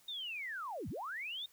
sine linear two-way sweep, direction down then up, 3729 to 67.7 to 3729 Hz, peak -39 dBFS, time 0.08-1.46 s, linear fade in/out 5 ms, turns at 0.89 s, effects white hiss -66 dBFS RMS until 1.52 s

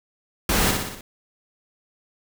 pink noise with echo, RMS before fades -21 dBFS, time 0.49-0.71 s, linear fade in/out 2 ms, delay 60 ms, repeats 5, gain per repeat -4 dB, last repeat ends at 1.01 s, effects none

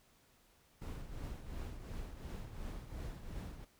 brown noise with tremolo, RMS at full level -42 dBFS, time 0.81-3.65 s, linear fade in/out 10 ms, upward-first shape triangle, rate 2.8 Hz, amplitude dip 65%, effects pink hiss -69 dBFS RMS until 3.79 s

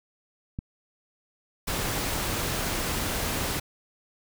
click, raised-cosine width 5 ms, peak -19 dBFS, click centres 0.589 s
pink noise, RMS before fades -29 dBFS, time 1.67-3.6 s, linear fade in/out 10 ms
effects none

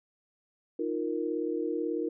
sine chord, Eb suspended second, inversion none, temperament equal, 311.1 / 349.2 / 466.2 Hz, Eb4 / F4 / Bb4, 0 / 0 / 0 cents, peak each -33 dBFS, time 0.79-2.09 s, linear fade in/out 5 ms, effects none

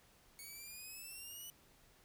5% pulse exponential sweep, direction up, 2217 to 2982 Hz, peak -40 dBFS, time 0.39-1.5 s, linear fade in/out 0 ms, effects pink hiss -67 dBFS RMS until 2.04 s

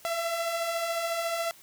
sawtooth beating tone pair, 659.3 / 673.3 Hz, E5 / E5, 0 / +36 cents, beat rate 14 Hz, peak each -33 / -25 dBFS, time 0.05-1.51 s, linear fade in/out 0 ms, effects white hiss -54 dBFS RMS until 1.62 s

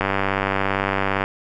click train, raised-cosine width 0.5 ms, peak -5 dBFS, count 121, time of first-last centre 0.01-1.24 s, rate 97.6 Hz, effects none

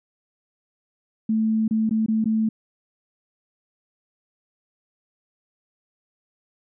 sine tone with dropouts, 220 Hz, A3, in tune, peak -18 dBFS, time 1.29-2.49 s, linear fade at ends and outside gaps 5 ms, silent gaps 1.68-1.709 / 1.894-1.909 / 2.062-2.083 / 2.243-2.256 s, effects none

